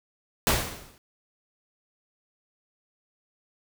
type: noise with exponential decay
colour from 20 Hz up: pink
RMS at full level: -19 dBFS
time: 0.47-0.98 s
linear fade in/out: 1 ms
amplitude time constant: 110 ms
effects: none